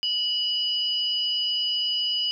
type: tone pair together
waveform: sine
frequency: 2943 / 4946 Hz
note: F#7 / D#8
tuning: -10 / -11 cents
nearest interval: major sixth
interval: 899 cents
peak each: -24 / -28 dBFS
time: 0.03-2.31 s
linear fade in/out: 0 ms
effects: none